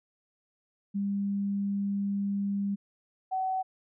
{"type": "tone pair in turn", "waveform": "sine", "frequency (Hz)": [200, 755.1], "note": ["G3", "F#5"], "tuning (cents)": [35, 35], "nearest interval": "octave + major seventh", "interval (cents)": 2300, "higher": "second", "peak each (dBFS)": -27, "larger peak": "neither", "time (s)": [[0.94, 2.76], [3.31, 3.63]], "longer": "first", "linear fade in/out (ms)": 20, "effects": []}